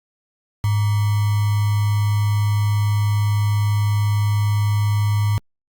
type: tone with sample-and-hold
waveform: sine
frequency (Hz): 103.83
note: G#2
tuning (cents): 0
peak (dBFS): -15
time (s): 0.64-5.38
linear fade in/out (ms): 0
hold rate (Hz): 1050
effects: Opus 48 kbps